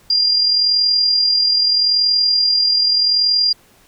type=tone with amplitude modulation; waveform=sine; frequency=4800 Hz; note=D8; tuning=37 cents sharp; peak=-10 dBFS; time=0.1-3.53 s; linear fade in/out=5 ms; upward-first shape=sine; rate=40.8 Hz; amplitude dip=40%; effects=pink hiss -51 dBFS RMS until 3.87 s